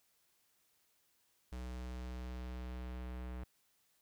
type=tone with low-pass filter sweep; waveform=square; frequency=62.2 Hz; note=B1; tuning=13 cents sharp; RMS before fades=-44 dBFS; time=1.52-3.44 s; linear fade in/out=5 ms; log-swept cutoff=9600 to 2300 Hz; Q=0.8; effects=white hiss -75 dBFS RMS until 4.01 s